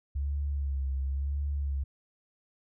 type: tone with vibrato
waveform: sine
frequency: 69.3 Hz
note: C#2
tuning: in tune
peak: -28 dBFS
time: 0.15-1.84 s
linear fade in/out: 10 ms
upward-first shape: sine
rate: 0.95 Hz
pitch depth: 57 cents each way
effects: none